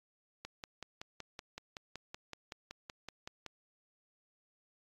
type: click train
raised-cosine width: 0.2 ms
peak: -26 dBFS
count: 17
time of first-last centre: 0.45-3.463 s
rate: 5.31 Hz
effects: AAC 32 kbps